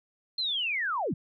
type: linear sweep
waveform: sine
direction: down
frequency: 4223 to 110 Hz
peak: -27 dBFS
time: 0.38-1.14 s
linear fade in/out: 5 ms
effects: none